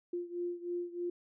sine beating tone pair, 349.2 / 352.4 Hz, F4 / F4, 0 / +16 cents, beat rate 3.2 Hz, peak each -37 / -40 dBFS, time 0.13-1.1 s, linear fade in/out 5 ms, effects none

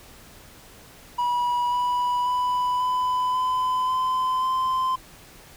triangle tone with pitch steps, 972 / 982.2 / 992.4 / 1002.8 / 1013.3 / 1023.9 / 1034.6 Hz, B5 / B5 / B5 / B5 / B5 / C6 / C6, -28 / -10 / +8 / +26 / +44 / -38 / -20 cents, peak -19 dBFS, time 1.18-4.96 s, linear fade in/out 10 ms, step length 540 ms, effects pink hiss -48 dBFS RMS until 5.56 s

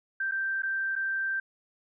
sine tone with dropouts, 1568 Hz, G6, in tune, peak -27 dBFS, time 0.2-1.4 s, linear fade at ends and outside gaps 5 ms, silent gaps 0.313-0.319 / 0.622-0.632 / 0.955-0.961 s, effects none

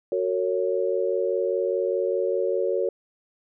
sine chord, F# major, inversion none, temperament equal with one note detuned, 370 / 455 / 554.4 Hz, F#4 / A#4 / C#5, 0 / -42 / 0 cents, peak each -26 dBFS, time 0.12-2.89 s, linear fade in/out 2 ms, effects none

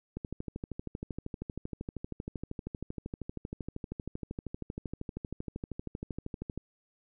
click train, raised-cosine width 3 ms, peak -24 dBFS, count 83, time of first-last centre 0.17-6.576 s, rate 12.8 Hz, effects none

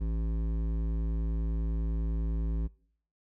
triangle tone with hard clipping, 55 Hz, A1, in tune, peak -30 dBFS, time 0-2.68 s, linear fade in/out 20 ms, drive 16 dB, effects noise-tail reverb RT60 0.6 s tail -23 dB re dry

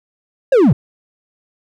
triangle linear sweep, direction down, 567 to 104.1 Hz, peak -5 dBFS, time 0.52-0.73 s, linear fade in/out 5 ms, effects none

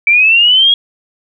sine linear sweep, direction up, 2305 to 3322 Hz, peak -5 dBFS, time 0.07-0.74 s, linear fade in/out 2 ms, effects none

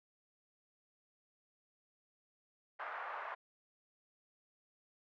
white band-pass noise, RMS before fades -44 dBFS, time 2.79-3.35 s, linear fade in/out 10 ms, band 650 to 1600 Hz, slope 24 dB/octave, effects none

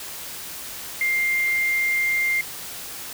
sine tone in noise, 2100 Hz, C7, 6 cents sharp, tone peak -19 dBFS, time 1.01-2.41 s, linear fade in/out 2 ms, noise white, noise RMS -35 dBFS, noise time 0-3.13 s, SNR +13 dB, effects none

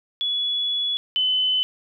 sine tone pair in turn, 3398 / 3026 Hz, G#7 / F#7, +39 / +38 cents, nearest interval major second, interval 201 cents, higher first, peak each -21 / -18 dBFS, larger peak second, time 0.21-0.97 / 1.16-1.63 s, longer first, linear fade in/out 0 ms, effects none

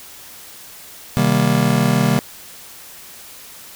square chord, C minor seventh, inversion none, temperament just, 130.81 / 156.98 / 196.22 / 235.5 Hz, C3 / Eb3 / G3 / Bb3, 0 / +16 / +2 / +18 cents, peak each -20 dBFS, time 1.17-2.19 s, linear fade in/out 0 ms, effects white hiss -39 dBFS RMS until 3.75 s

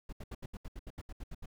brown noise bursts, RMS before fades -42 dBFS, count 13, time 0.09-1.459 s, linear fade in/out 5 ms, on 37 ms, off 74 ms, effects none

